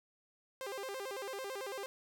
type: tone with vibrato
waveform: sawtooth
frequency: 457.6 Hz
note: A#4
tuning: 32 cents flat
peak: -36 dBFS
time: 0.61-1.86 s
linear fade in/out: 0 ms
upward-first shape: square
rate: 9 Hz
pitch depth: 240 cents each way
effects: none